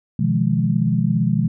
sine chord, F half-diminished seventh, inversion second, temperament just, 125.72 / 157.15 / 174.61 / 209.5 Hz, Cb3 / Eb3 / F3 / Ab3, +31 / +18 / 0 / +15 cents, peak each -21 dBFS, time 0.19-1.48 s, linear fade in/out 5 ms, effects none

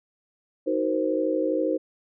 sine chord, C half-diminished seventh, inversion first, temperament just, 314 / 376.7 / 470.9 / 523.3 Hz, Eb4 / Gb4 / Bb4 / C5, +16 / +31 / +18 / 0 cents, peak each -26 / -30 / -29 / -26 dBFS, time 0.66-1.78 s, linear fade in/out 20 ms, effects none

